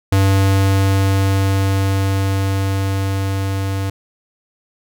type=tone with level ramp; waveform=square; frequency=97.2 Hz; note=G2; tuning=14 cents flat; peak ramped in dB=-11 to -19 dBFS; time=0.12-3.9 s; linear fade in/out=5 ms; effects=none